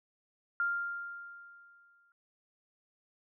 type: tone with exponential decay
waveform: sine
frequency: 1396.9 Hz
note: F6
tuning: in tune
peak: -27 dBFS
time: 0.6-2.12 s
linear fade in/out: 1 ms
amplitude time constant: 330 ms
effects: none

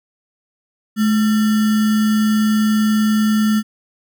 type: tone with sample-and-hold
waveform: sine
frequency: 214.8 Hz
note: A3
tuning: 41 cents flat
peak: -12 dBFS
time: 0.96-3.63 s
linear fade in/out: 50 ms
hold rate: 1575 Hz
effects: none

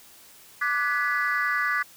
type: chord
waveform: sine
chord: G# half-diminished seventh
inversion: second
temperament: equal with one note detuned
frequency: 1174.7 / 1480 / 1700 / 1975.5 Hz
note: D6 / F#6 / G#6 / B6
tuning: 0 / 0 / +40 / 0 cents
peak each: -27 dBFS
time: 0.61-1.83 s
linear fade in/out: 10 ms
effects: tanh soft clip ceiling -16 dBFS + white hiss -51 dBFS RMS until 1.96 s

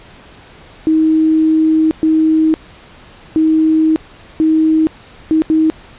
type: tone bursts at uneven times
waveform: sine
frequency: 316.2 Hz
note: D#4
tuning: 28 cents sharp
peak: -8 dBFS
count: 6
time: 0.87-1.91 / 2.03-2.54 / 3.36-3.96 / 4.4-4.87 / 5.31-5.42 / 5.5-5.7 s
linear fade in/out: 0 ms
effects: pink hiss -40 dBFS RMS until 5.98 s + resampled to 8000 Hz

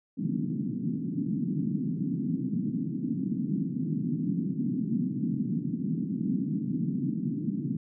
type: band-pass noise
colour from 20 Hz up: white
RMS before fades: -30 dBFS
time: 0.17-7.77 s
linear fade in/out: 5 ms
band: 140 to 280 Hz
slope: 48 dB/octave
effects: none

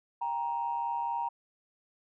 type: tone pair together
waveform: sine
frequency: 793 / 937 Hz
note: G5 / A#5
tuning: +20 / +9 cents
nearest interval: minor third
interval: 289 cents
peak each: -35 / -30 dBFS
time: 0.21-1.29 s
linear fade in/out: 10 ms
effects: tanh soft clip ceiling -23 dBFS

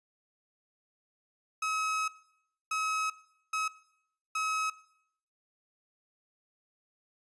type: tone bursts at uneven times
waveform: 30% pulse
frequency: 1280 Hz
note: D#6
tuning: 49 cents sharp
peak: -27 dBFS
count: 4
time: 1.62-2.08 / 2.71-3.1 / 3.53-3.68 / 4.35-4.7 s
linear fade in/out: 5 ms
effects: noise-tail reverb RT60 0.7 s tail -19 dB re dry + resampled to 24000 Hz

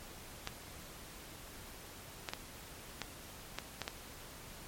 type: clicks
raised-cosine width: 0.2 ms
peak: -19 dBFS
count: 7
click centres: 0.474 / 2.288 / 2.335 / 3.017 / 3.586 / 3.817 / 3.879 s
effects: pink hiss -51 dBFS RMS until 4.67 s + MP3 64 kbps

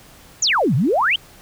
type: exponential two-way sweep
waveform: sine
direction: down then up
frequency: 7350 to 115.5 to 3268 Hz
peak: -14 dBFS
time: 0.42-1.16 s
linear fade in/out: 5 ms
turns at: 0.75 s
effects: pink hiss -46 dBFS RMS until 1.41 s

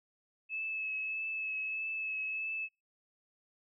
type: tone with vibrato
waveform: sine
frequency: 2600 Hz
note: E7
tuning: 24 cents flat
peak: -34 dBFS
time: 0.49-2.69 s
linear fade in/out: 50 ms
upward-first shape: triangle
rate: 1.6 Hz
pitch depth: 21 cents each way
effects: noise-tail reverb RT60 0.3 s tail -26 dB re dry

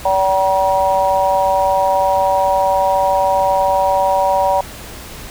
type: harmonic tone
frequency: 191.2 Hz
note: G3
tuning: 43 cents flat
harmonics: 3 / 4 / 5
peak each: -16 / -16 / -16 dBFS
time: 0.05-4.61 s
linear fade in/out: 5 ms
effects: added 60 Hz sine -38 dBFS peak until 5.3 s + pink hiss -33 dBFS RMS until 5.3 s

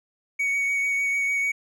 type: tone with vibrato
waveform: triangle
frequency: 2239 Hz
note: C#7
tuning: 17 cents sharp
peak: -20 dBFS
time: 0.39-1.52 s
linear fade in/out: 10 ms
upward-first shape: sine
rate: 6.7 Hz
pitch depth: 14 cents each way
effects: none

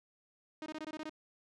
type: tone bursts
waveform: sawtooth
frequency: 310.4 Hz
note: D#4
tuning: 4 cents flat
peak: -36 dBFS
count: 8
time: 0.62-1.095 s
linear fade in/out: 2 ms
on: 41 ms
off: 21 ms
effects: low-pass 5000 Hz 12 dB/octave

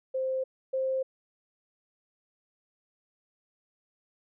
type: tone pair in turn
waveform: sine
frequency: 523.3 / 526.3 Hz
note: C5 / C5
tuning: 0 / +10 cents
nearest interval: unison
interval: 10 cents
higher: second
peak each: -27 / -26 dBFS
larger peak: second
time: 0.14-0.44 / 0.73-1.03 s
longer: neither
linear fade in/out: 10 ms
effects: none

